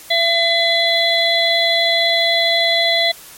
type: harmonic tone with a mistuned harmonic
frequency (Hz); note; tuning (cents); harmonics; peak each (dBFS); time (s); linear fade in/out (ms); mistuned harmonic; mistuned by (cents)
674; E5; +38; 1 / 3 / 5 / 6; -18 / -18 / -18 / -18; 0.1-3.12; 10; 5; +17
effects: white hiss -39 dBFS RMS until 3.37 s + MP3 64 kbps